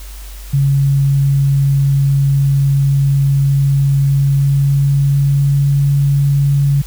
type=tone with pitch glide; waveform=sine; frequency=138.59 to 140.69 Hz; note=C#3 to C#3; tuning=0 to +26 cents; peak=-9 dBFS; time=0.53-6.82 s; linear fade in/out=10 ms; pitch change=+26 cents; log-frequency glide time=4.01-5.79 s; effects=added 48 Hz sine -28 dBFS peak until 6.86 s + white hiss -38 dBFS RMS until 6.86 s